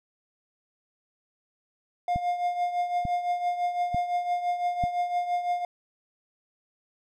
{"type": "tone with tremolo", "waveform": "triangle", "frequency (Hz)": 708, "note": "F5", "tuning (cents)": 23, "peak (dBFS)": -20, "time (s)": [2.08, 5.65], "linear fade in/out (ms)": 2, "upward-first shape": "triangle", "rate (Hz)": 5.9, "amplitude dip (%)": 70}
{"type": "click train", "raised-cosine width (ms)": 5, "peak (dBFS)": -19, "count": 4, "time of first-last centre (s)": [2.16, 4.839], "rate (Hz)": 1.12}
{"effects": []}